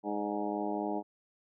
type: harmonic tone with a mistuned harmonic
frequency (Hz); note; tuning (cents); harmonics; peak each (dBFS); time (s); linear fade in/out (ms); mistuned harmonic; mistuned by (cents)
103.83; G#2; 0; 2 / 3 / 4 / 5 / 6 / 7 / 8 / 9; -39 / -36 / -39 / -46 / -40 / -40 / -39 / -46; 0.03-1.03; 50; 6; -40
effects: none